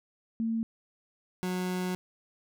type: tone pair in turn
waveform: sine / 30% pulse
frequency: 226.1 / 182.58 Hz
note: A3 / F#3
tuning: +47 / -23 cents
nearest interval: major third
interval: 370 cents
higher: first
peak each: -27 dBFS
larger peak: neither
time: 0.4-0.63 / 1.43-1.95 s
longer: second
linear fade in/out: 0 ms
effects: none